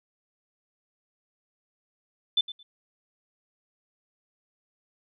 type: tone with echo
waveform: sine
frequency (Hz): 3520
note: A7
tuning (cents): 0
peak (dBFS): -19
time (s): 2.37-2.41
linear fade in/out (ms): 5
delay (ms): 110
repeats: 2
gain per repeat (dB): -15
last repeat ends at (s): 2.63
effects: none